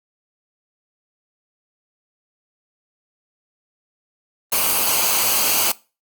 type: noise with comb filter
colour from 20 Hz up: white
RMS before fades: -18 dBFS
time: 4.52-5.72 s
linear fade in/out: 5 ms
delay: 0.55 ms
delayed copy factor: -0.55
effects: noise-tail reverb RT60 0.3 s tail -21 dB re dry + Opus 32 kbps